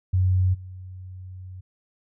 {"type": "tone with level steps", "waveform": "sine", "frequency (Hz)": 92.5, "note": "F#2", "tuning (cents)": 0, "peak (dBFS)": [-17, -36], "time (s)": [0.13, 1.61], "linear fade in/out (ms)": 10, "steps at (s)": 0.53, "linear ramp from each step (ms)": 20, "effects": []}